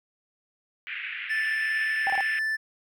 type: band-pass noise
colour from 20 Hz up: white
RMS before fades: -35 dBFS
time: 0.87-2.39 s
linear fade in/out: 0 ms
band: 1600 to 2700 Hz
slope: 48 dB/octave
type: tone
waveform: triangle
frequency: 1760 Hz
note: A6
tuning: in tune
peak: -23 dBFS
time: 1.29-2.57 s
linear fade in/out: 20 ms
type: tone bursts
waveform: sine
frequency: 786 Hz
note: G5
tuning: 4 cents sharp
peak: -24 dBFS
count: 3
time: 2.07-2.207 s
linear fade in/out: 0 ms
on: 29 ms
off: 25 ms
effects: none